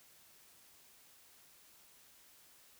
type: silence
effects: white hiss -63 dBFS RMS until 2.79 s